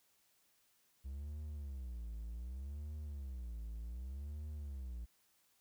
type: tone with vibrato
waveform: triangle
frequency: 64.7 Hz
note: C2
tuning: 19 cents flat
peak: -40 dBFS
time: 1.04-5.06 s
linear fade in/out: 20 ms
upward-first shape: sine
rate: 0.66 Hz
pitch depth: 270 cents each way
effects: white hiss -74 dBFS RMS until 5.6 s